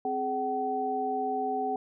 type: tone cluster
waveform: sine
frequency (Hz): 261.2 / 420.9 / 758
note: C4 / G#4 / F#5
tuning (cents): -3 / +23 / +42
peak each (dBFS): -36 / -33 / -29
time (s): 0.05-1.76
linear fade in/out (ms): 2
effects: none